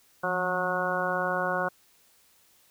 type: harmonic tone with a mistuned harmonic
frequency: 182.2 Hz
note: F#3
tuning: 26 cents flat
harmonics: 1 / 2 / 3 / 4 / 5 / 6 / 7 / 8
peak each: -37 / -37 / -31 / -33 / -37 / -33 / -37 / -31 dBFS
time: 0.23-1.69 s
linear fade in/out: 10 ms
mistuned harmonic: 1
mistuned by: -83 cents
effects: white hiss -62 dBFS RMS until 2.7 s